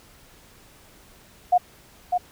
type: tone with echo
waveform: sine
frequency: 718 Hz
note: F5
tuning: 48 cents sharp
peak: -13 dBFS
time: 1.52-1.58 s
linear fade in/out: 10 ms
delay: 600 ms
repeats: 1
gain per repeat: -5 dB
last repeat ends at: 2.18 s
effects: pink hiss -52 dBFS RMS until 2.31 s